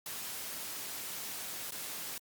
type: noise with dropouts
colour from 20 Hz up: white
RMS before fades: -41 dBFS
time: 0.06-2.18 s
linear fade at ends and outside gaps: 2 ms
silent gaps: 1.708-1.72 s
effects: high-pass 100 Hz 12 dB/octave + Opus 48 kbps